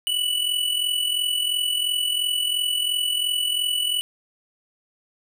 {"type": "tone with amplitude modulation", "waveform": "square", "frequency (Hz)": 2960, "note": "F#7", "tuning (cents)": 0, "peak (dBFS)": -19, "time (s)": [0.07, 4.01], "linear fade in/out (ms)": 0, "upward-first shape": "sine", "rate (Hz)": 42.9, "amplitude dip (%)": 60, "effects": []}